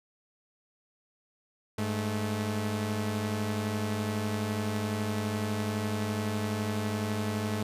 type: tone pair together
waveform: sawtooth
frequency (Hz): 102.4 / 216.7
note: G#2 / A3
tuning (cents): -24 / -26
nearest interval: octave + minor second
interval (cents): 1298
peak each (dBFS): -28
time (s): 1.78-7.63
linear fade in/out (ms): 5
effects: resampled to 32000 Hz